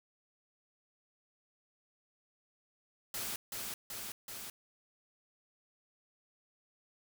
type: noise with echo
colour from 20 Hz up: white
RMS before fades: -39 dBFS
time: 3.14-3.36 s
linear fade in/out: 2 ms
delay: 380 ms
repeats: 3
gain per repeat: -2 dB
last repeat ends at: 4.5 s
effects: none